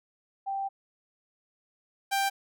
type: tone pair in turn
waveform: sine / sawtooth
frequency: 784 / 787.3 Hz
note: G5 / G5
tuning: 0 / +7 cents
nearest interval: unison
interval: 7 cents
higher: second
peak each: -29 / -21 dBFS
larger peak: second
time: 0.46-0.69 / 2.11-2.3 s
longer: first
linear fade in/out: 20 ms
effects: none